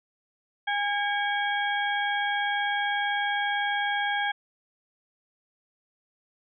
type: harmonic tone with a mistuned harmonic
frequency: 816 Hz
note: G#5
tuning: 31 cents flat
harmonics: 1 / 2 / 3 / 4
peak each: -28 / -28 / -35 / -34 dBFS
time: 0.67-4.32 s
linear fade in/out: 10 ms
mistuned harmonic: 3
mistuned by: -140 cents
effects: none